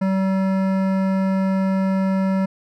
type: tone with hard clipping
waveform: sine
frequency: 191.3 Hz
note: G3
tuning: 42 cents flat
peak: -19 dBFS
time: 0.01-2.46 s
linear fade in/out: 10 ms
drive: 15 dB
effects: none